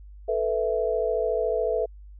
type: chord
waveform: sine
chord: A suspended second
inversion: none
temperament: equal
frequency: 440 / 493.9 / 659.3 Hz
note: A4 / B4 / E5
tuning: 0 / 0 / 0 cents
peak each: -26 / -27 / -27 dBFS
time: 0.28-1.86 s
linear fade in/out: 10 ms
effects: added 50 Hz sine -42 dBFS peak until 2.19 s